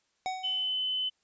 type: tone with exponential decay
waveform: square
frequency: 750 Hz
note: F#5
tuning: 23 cents sharp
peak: -29 dBFS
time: 0.26-0.82 s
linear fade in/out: 0 ms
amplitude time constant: 120 ms
type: tone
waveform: sine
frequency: 3030 Hz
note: F#7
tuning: 40 cents sharp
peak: -28 dBFS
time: 0.43-1.1 s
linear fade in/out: 20 ms
effects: white hiss -74 dBFS RMS until 1.23 s + resampled to 16000 Hz